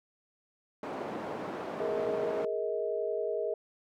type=band-pass noise; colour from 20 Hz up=white; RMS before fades=-38 dBFS; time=0.83-2.45 s; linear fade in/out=2 ms; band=220 to 670 Hz; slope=12 dB/octave
type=chord; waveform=sine; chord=Ab suspended second; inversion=none; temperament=equal with one note detuned; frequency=415.3 / 466.2 / 635.3 Hz; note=Ab4 / Bb4 / Eb5; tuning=0 / 0 / +36 cents; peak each=-34 dBFS; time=1.8-3.54 s; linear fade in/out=2 ms
effects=none